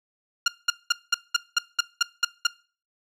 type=tone bursts; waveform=15% pulse; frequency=1407 Hz; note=F6; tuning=12 cents sharp; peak=-10 dBFS; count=10; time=0.46-2.47 s; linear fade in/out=5 ms; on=21 ms; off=200 ms; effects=noise-tail reverb RT60 0.4 s tail -22 dB re dry + low-pass 8000 Hz 12 dB/octave